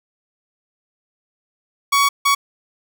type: tone bursts at uneven times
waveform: sawtooth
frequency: 1123 Hz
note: C#6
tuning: 22 cents sharp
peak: -9 dBFS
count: 2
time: 1.92-2.09 / 2.25-2.35 s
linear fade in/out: 10 ms
effects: none